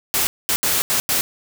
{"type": "noise bursts at uneven times", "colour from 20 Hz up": "white", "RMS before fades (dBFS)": -19, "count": 5, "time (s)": [[0.14, 0.27], [0.49, 0.56], [0.63, 0.82], [0.9, 1], [1.09, 1.21]], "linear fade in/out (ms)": 0, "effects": []}